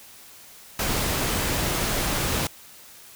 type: noise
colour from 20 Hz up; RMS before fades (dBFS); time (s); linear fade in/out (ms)
pink; -25; 0.79-2.47; 2
effects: white hiss -47 dBFS RMS until 3.15 s